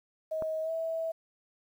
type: tone with pitch glide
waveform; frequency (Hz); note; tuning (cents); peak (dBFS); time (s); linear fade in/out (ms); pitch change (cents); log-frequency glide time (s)
sine; 633 to 652.3; D#5 to E5; +30 to -18; -30; 0.31-1.12; 10; +52; 0.62-0.71
type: click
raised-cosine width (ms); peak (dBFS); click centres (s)
1; -24; 0.423
effects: 10-bit